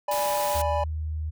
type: chord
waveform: triangle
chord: G# diminished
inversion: second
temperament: equal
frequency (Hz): 587.3 / 830.6 / 987.8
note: D5 / G#5 / B5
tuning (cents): 0 / 0 / 0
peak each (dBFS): -25 / -26 / -28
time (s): 0.08-0.84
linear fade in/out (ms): 5
type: noise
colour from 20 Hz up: white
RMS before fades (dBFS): -33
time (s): 0.11-0.62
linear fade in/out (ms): 5
type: tone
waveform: sine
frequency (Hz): 77.78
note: D#2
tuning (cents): 0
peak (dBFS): -27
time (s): 0.54-1.31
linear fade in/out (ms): 20
effects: none